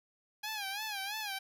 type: tone with vibrato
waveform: 10% pulse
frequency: 822 Hz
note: G#5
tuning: 18 cents flat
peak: -28 dBFS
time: 0.43-1.39 s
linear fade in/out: 10 ms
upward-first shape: sine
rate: 3 Hz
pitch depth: 110 cents each way
effects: none